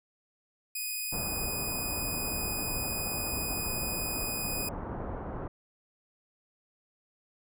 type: tone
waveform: 5% pulse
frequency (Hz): 2489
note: D#7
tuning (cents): 0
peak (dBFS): -23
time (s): 0.75-4.69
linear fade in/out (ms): 5
type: low-pass noise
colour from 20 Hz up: pink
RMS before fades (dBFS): -37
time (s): 1.12-5.48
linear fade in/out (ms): 5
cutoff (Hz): 1200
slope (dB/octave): 24
effects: none